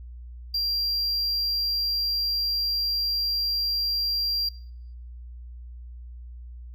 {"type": "tone", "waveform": "triangle", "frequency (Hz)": 4750, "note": "D8", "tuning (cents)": 19, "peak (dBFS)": -22, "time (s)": [0.54, 4.49], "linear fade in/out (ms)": 5, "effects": ["noise-tail reverb RT60 0.8 s tail -25 dB re dry", "added 60 Hz sine -38 dBFS peak until 6.74 s"]}